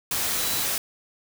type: tone in noise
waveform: sine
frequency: 3951 Hz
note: B7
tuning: in tune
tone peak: -34 dBFS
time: 0.38-0.63 s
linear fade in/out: 2 ms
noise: white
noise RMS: -26 dBFS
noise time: 0.11-0.78 s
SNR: -11 dB
effects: none